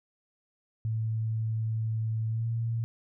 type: tone with pitch glide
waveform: sine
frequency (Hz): 111.1 to 114.89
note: A2 to A#2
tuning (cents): +17 to -25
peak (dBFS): -27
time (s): 0.85-2.84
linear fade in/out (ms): 0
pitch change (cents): +58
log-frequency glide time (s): 2.29-2.46
effects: none